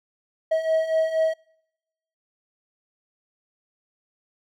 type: beating tone pair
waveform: triangle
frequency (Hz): 638 / 642.2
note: D#5 / E5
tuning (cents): +43 / -45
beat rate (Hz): 4.2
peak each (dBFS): -24 / -19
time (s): 0.51-1.34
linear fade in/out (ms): 10
effects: noise-tail reverb RT60 0.9 s tail -26 dB re dry